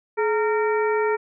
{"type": "harmonic tone with a mistuned harmonic", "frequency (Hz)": 459.9, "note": "A#4", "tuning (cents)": -23, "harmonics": [1, 2, 3, 4, 5], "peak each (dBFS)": [-20, -26, -30, -32, -34], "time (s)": [0.17, 1.17], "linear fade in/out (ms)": 20, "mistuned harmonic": 1, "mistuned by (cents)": -130, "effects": []}